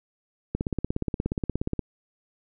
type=click train; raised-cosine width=3 ms; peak=-13 dBFS; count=22; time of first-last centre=0.55-1.793 s; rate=16.9 Hz; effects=none